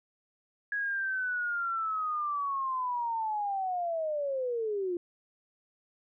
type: linear sweep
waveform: sine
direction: down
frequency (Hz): 1668 to 341.4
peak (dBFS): -29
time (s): 0.72-4.97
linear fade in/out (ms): 2
effects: none